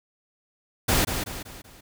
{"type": "noise with echo", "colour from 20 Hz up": "pink", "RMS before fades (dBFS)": -21, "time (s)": [0.88, 1.05], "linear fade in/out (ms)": 10, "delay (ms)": 190, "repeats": 4, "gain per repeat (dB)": -7, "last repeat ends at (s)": 1.81, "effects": []}